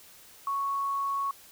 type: tone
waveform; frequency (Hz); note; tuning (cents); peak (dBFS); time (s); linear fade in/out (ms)
sine; 1108.7; C#6; 0; -27; 0.47-1.31; 2
effects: white hiss -53 dBFS RMS until 1.51 s